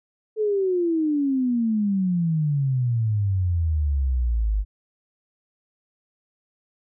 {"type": "exponential sweep", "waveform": "sine", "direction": "down", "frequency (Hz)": [440.1, 49], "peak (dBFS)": -19, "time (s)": [0.36, 4.65], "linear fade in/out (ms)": 50, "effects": []}